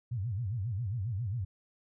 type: tone with vibrato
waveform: sine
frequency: 107.7 Hz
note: A2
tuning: 37 cents flat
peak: -31 dBFS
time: 0.11-1.45 s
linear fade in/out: 10 ms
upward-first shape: sine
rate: 7.4 Hz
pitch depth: 270 cents each way
effects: none